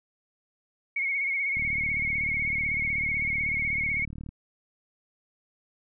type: tone with vibrato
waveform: sine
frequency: 2200 Hz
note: C#7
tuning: 14 cents flat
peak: -25 dBFS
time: 0.96-4.05 s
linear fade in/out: 5 ms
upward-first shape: sine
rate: 16 Hz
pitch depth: 51 cents each way
type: click train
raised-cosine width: 5 ms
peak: -27 dBFS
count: 103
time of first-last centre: 1.57-4.29 s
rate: 37.5 Hz
effects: none